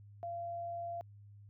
sine tone, 686 Hz, F5, 31 cents flat, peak -38 dBFS, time 0.23-1.01 s, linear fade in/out 0 ms, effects added 102 Hz sine -53 dBFS peak until 1.49 s

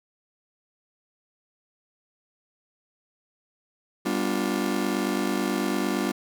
40% pulse chord, G dominant seventh, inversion none, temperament just, 196 / 245 / 294 / 352.8 Hz, G3 / B3 / D4 / F4, 0 / -14 / +2 / +18 cents, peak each -29 dBFS, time 4.05-6.12 s, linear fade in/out 10 ms, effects none

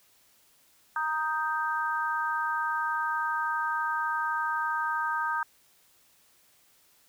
sine chord, Eb major, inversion second, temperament equal, 932.3 / 1244.5 / 1568 Hz, Bb5 / Eb6 / G6, 0 / 0 / 0 cents, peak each -31 dBFS, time 0.96-5.43 s, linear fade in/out 2 ms, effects white hiss -63 dBFS RMS until 7.08 s

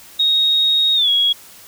sine tone with pitch glide, 3752 to 3323 Hz, A#7 to G#7, +11 to 0 cents, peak -12 dBFS, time 0.19-1.33 s, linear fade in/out 10 ms, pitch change -211 cents, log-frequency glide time 0.95-1.09 s, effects white hiss -42 dBFS RMS until 1.67 s

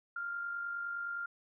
sine tone with amplitude modulation, 1396.9 Hz, F6, in tune, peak -34 dBFS, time 0.16-1.26 s, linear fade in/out 5 ms, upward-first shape sine, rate 49.7 Hz, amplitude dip 40%, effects none

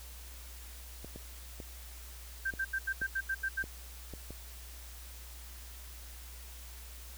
clicks, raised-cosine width 2 ms, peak -31 dBFS, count 8, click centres 1.046 / 1.16 / 1.602 / 2.538 / 3.017 / 3.64 / 4.137 / 4.306 s
sine tone bursts, 1570 Hz, G6, 2 cents sharp, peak -30 dBFS, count 9, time 2.45-3.629 s, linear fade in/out 10 ms, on 59 ms, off 81 ms
effects added 60 Hz sine -47 dBFS peak until 7.17 s + white hiss -52 dBFS RMS until 7.17 s

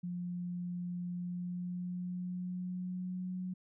sine tone with pitch glide, 176.9 to 183.35 Hz, F3 to F#3, +23 to -15 cents, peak -36 dBFS, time 0.03-3.54 s, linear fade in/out 10 ms, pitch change +62 cents, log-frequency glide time 1.16-3.36 s, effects none

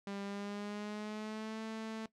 sawtooth tone with pitch glide, 199.4 to 221.2 Hz, G3 to A3, +30 to +9 cents, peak -36 dBFS, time 0.07-2.06 s, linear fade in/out 2 ms, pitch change +179 cents, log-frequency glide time 0.23-1.62 s, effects noise-tail reverb RT60 0.1 s tail -18 dB re dry + low-pass 6000 Hz 12 dB/octave

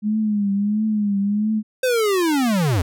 sine tone with vibrato, 207.7 Hz, G#3, in tune, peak -17 dBFS, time 0.02-1.63 s, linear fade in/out 50 ms, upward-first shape triangle, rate 1.5 Hz, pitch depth 94 cents each way
square linear sweep, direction down, 523.3 to 79 Hz, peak -17 dBFS, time 1.83-2.82 s, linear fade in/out 5 ms
effects none

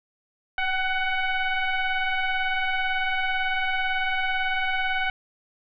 sine tone with frequency modulation, 740 Hz, F#5, in tune, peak -22 dBFS, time 0.58-5.1 s, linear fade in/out 2 ms, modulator 749 Hz, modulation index 2.6, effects none

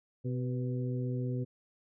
harmonic tone with a mistuned harmonic, 126.4 Hz, B2, 41 cents sharp, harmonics 1 / 2 / 3 / 4, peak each -32 / -38 / -42 / -44 dBFS, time 0.24-1.45 s, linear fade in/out 20 ms, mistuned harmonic 4, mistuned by -40 cents, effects none

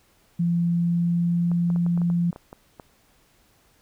sine tone with pitch glide, 171.3 to 172.39 Hz, F3 to F3, -33 to -22 cents, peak -19 dBFS, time 0.39-2.31 s, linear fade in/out 10 ms, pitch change +11 cents, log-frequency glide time 0.74-1.52 s
clicks, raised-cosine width 1 ms, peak -25 dBFS, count 11, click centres 1.516 / 1.702 / 1.761 / 1.864 / 1.976 / 2.017 / 2.101 / 2.329 / 2.361 / 2.529 / 2.798 s
effects pink hiss -61 dBFS RMS until 3.81 s

